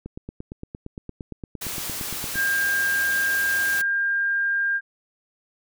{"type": "click train", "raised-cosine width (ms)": 3, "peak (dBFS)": -21, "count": 21, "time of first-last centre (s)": [0.06, 2.356], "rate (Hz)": 8.71}
{"type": "noise", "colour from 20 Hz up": "white", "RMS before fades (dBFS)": -31, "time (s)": [1.61, 3.82], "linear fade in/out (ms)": 10}
{"type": "tone", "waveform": "sine", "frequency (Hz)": 1603, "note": "G6", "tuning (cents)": 38, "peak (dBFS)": -20, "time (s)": [2.34, 4.81], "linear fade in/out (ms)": 50}
{"effects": []}